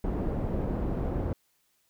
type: low-pass noise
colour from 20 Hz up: pink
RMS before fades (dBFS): -30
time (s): 0.04-1.33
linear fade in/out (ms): 2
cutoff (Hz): 530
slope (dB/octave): 12
effects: white hiss -71 dBFS RMS until 1.89 s